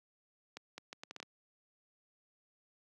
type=accelerating click train; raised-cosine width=0.2 ms; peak=-27 dBFS; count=8; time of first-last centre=0.57-1.228 s; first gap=210 ms; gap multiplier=0.71; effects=high-pass 200 Hz 12 dB/octave